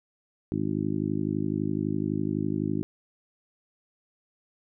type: harmonic tone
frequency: 51.91 Hz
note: G#1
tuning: in tune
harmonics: 2 / 3 / 4 / 5 / 6 / 7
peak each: -35 / -32 / -32 / -32 / -31 / -36 dBFS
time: 0.52-2.83 s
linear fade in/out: 0 ms
effects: none